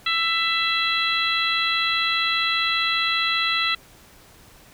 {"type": "harmonic tone", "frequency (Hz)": 665, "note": "E5", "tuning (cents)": 15, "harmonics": [2, 3, 4, 5, 6], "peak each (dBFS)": [-26, -26, -26, -26, -26], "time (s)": [0.06, 3.75], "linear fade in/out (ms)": 5, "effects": ["pink hiss -50 dBFS RMS until 4.73 s"]}